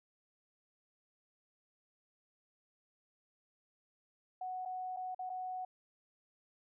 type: tone with dropouts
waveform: sine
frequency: 740 Hz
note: F#5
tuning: in tune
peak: -38 dBFS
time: 4.41-5.65 s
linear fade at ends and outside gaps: 5 ms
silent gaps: 4.652-4.657 / 4.964-4.969 / 5.147-5.191 / 5.295-5.299 s
effects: none